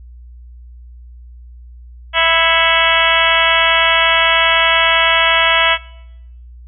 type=harmonic tone with a mistuned harmonic; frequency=329.6 Hz; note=E4; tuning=in tune; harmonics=2 / 3 / 4 / 5 / 6 / 7 / 8 / 9 / 10; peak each=-19 / -19 / -19 / -19 / -19 / -19 / -19 / -19 / -19 dBFS; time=2.13-5.78 s; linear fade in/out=50 ms; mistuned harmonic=7; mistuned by=-66 cents; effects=noise-tail reverb RT60 0.9 s tail -23 dB re dry + added 60 Hz sine -34 dBFS peak until 6.67 s